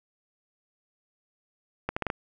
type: accelerating click train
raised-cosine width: 0.5 ms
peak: -13 dBFS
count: 5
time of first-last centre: 1.89-2.101 s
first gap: 75 ms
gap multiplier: 0.77
effects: none